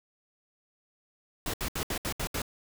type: noise bursts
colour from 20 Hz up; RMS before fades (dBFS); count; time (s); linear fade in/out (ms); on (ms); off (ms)
pink; -32; 7; 1.46-2.419; 2; 77; 70
effects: none